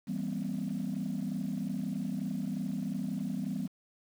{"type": "chord", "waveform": "sine", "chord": "C dominant seventh", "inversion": "first", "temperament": "equal with one note detuned", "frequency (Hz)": [164.81, 196, 238.4, 261.6], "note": ["E3", "G3", "Bb3", "C4"], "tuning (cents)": [0, 0, 39, 0], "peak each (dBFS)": [-38, -34, -37, -38], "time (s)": [0.07, 3.68], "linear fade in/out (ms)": 20, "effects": ["tanh soft clip ceiling -26 dBFS", "9-bit"]}